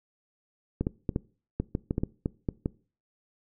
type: clicks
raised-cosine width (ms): 3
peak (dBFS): -14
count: 12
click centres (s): 0.81 / 0.869 / 1.092 / 1.161 / 1.6 / 1.751 / 1.909 / 1.981 / 2.035 / 2.259 / 2.488 / 2.659
effects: noise-tail reverb RT60 0.4 s tail -22 dB re dry